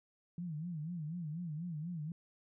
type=tone with vibrato; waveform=sine; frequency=163.1 Hz; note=E3; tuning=18 cents flat; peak=-38 dBFS; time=0.38-2.12 s; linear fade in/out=2 ms; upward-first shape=sine; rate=4.1 Hz; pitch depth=160 cents each way; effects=none